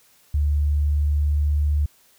sine tone with pitch glide, 73.3 to 73.77 Hz, D2 to D2, -3 to +8 cents, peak -17 dBFS, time 0.34-1.86 s, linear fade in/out 5 ms, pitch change +11 cents, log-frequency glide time 0.55-1.58 s, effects white hiss -57 dBFS RMS until 2.18 s

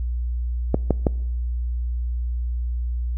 clicks, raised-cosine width 2 ms, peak -4 dBFS, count 3, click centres 0.744 / 0.907 / 1.068 s, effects noise-tail reverb RT60 0.9 s tail -24 dB re dry + added 60 Hz sine -22 dBFS peak until 3.17 s

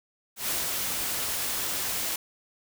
white noise with ADSR envelope, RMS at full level -28 dBFS, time 0.36-2.16 s, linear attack 130 ms, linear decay 170 ms, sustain -2 dB, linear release 4 ms, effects none

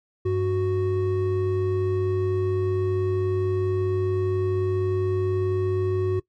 triangle tone pair together, 98.12 / 370 Hz, G2 / F#4, +2 / 0 cents, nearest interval octave + major seventh, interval 2298 cents, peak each -23 / -20 dBFS, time 0.25-6.2 s, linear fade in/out 10 ms, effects noise-tail reverb RT60 0.1 s tail -20 dB re dry + MP3 48 kbps

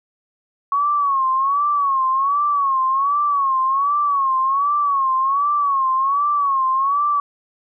sine tone with vibrato, 1108.7 Hz, C#6, in tune, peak -15 dBFS, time 0.72-7.2 s, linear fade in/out 2 ms, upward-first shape sine, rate 1.3 Hz, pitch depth 100 cents each way, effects none

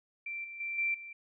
sine tone with level steps, 2350 Hz, D7, 1 cent sharp, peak -36 / -42 / -34 / -28 / -43 dBFS, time 0.26-1.13 s, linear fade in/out 5 ms, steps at 0.44 / 0.6 / 0.78 / 0.94 s, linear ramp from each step 5 ms, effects none

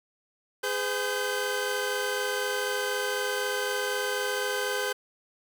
sawtooth tone cluster, 412.9 / 507 / 1545 Hz, G#4 / B4 / G6, -10 / +45 / -26 cents, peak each -28 dBFS, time 0.63-4.93 s, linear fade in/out 10 ms, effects none

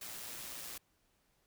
white noise with amplitude modulation, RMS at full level -44 dBFS, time 0.01-0.78 s, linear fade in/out 5 ms, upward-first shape sine, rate 116 Hz, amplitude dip 35%, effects pink hiss -75 dBFS RMS until 1.46 s

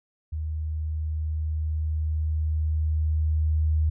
sine tone with level ramp, 77.78 Hz, D#2, in tune, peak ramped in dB -27 to -19 dBFS, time 0.32-3.9 s, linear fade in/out 10 ms, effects none

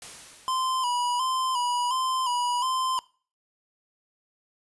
white noise with exponential decay, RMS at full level -40 dBFS, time 0.02-1.54 s, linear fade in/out 1 ms, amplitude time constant 330 ms
square tone with vibrato, 1005 Hz, B5, 30 cents sharp, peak -25 dBFS, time 0.48-2.99 s, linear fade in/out 0 ms, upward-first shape square, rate 1.4 Hz, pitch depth 55 cents each way
effects noise-tail reverb RT60 0.4 s tail -23 dB re dry + resampled to 24000 Hz

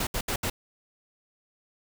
pink noise bursts at uneven times, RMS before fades -29 dBFS, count 4, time 0-0.07 / 0.14-0.21 / 0.28-0.36 / 0.43-0.5 s, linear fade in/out 5 ms, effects none

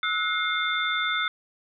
sine tone cluster, 1299 / 1460 / 2123 / 3555 Hz, E6 / F#6 / C7 / A7, -26 / -24 / +25 / +17 cents, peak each -29 dBFS, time 0.03-1.28 s, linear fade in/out 2 ms, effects none

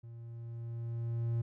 triangle tone with level ramp, 116.54 Hz, A#2, in tune, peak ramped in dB -44 to -27 dBFS, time 0.03-1.42 s, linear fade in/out 10 ms, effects none

